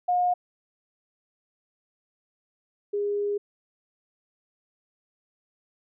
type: tone pair in turn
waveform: sine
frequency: 717 / 409 Hz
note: F5 / G#4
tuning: +45 / -26 cents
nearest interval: minor seventh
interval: 971 cents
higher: first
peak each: -20 / -24 dBFS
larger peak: first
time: 0.08-0.34 / 2.93-3.38 s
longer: second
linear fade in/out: 10 ms
effects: none